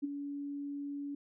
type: tone with ADSR envelope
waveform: sine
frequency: 284.6 Hz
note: C#4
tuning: 46 cents sharp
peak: -29 dBFS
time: 0.02-1.15 s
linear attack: 23 ms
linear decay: 16 ms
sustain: -8 dB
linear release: 5 ms
effects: none